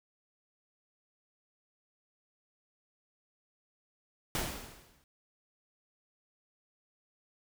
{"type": "noise with exponential decay", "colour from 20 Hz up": "pink", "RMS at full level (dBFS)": -31, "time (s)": [4.35, 5.04], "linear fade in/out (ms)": 1, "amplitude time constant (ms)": 150, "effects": []}